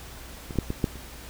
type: clicks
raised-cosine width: 3 ms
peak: -23 / -23 / -9 / -15 / -9 / -29 dBFS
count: 6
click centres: 0.508 / 0.557 / 0.587 / 0.704 / 0.842 / 0.956 s
effects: added 60 Hz sine -44 dBFS peak until 1.29 s + pink hiss -44 dBFS RMS until 1.29 s